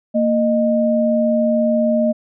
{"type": "tone pair together", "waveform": "sine", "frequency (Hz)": [230.6, 616], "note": ["A#3", "D#5"], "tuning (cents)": [-19, -17], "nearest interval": "octave + perfect fourth", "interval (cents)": 1702, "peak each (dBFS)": [-16, -16], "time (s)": [0.14, 2.13], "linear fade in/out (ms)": 20, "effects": []}